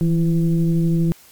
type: tone with frequency modulation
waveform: sine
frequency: 164.81 Hz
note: E3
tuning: in tune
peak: -14 dBFS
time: 0.01-1.12 s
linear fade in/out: 0 ms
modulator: 171 Hz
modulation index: 0.67
effects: white hiss -48 dBFS RMS until 1.31 s + MP3 96 kbps